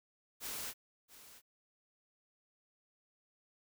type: noise with echo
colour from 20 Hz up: white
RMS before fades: -42 dBFS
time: 0.4-0.74 s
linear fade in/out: 50 ms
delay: 680 ms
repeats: 1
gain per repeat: -15 dB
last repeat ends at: 1.42 s
effects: none